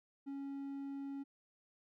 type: tone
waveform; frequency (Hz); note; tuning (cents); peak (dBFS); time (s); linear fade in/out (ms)
triangle; 277; C#4; -1; -39; 0.26-1.24; 20
effects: none